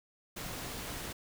pink noise, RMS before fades -41 dBFS, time 0.36-1.13 s, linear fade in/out 10 ms, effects none

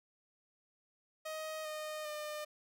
sawtooth tone with pitch steps, 627 / 615.2 / 603.5 Hz, D#5 / D#5 / D5, +13 / -20 / +47 cents, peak -36 dBFS, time 1.25-2.45 s, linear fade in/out 10 ms, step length 400 ms, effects none

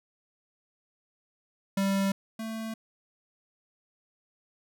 square tone pair in turn, 195.7 / 222.7 Hz, G3 / A3, -3 / +21 cents, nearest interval major second, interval 224 cents, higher second, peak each -25 / -34 dBFS, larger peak first, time 1.77-2.12 / 2.39-2.74 s, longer neither, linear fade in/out 5 ms, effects none

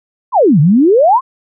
sine exponential two-way sweep, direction down then up, 1108.7 to 138.1 to 1108.7 Hz, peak -5 dBFS, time 0.32-1.21 s, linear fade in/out 50 ms, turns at 0.6 s, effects none

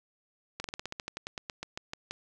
slowing click train, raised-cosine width 0.2 ms, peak -19 dBFS, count 17, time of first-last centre 0.6-2.11 s, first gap 42 ms, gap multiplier 1.1, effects none

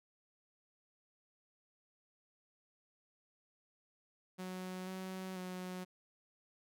sawtooth tone with pitch steps, 184.6 / 187.5 / 183.1 Hz, F#3 / F#3 / F#3, -4 / +23 / -18 cents, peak -38 dBFS, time 4.38-5.85 s, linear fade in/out 20 ms, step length 490 ms, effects none

